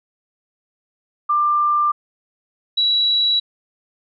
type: tone pair in turn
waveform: sine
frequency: 1189 / 3910 Hz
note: D6 / B7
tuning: +21 / -18 cents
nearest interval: octave + major sixth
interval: 2061 cents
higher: second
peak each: -14 dBFS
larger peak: neither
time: 1.29-1.92 / 2.77-3.4 s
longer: neither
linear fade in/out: 10 ms
effects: none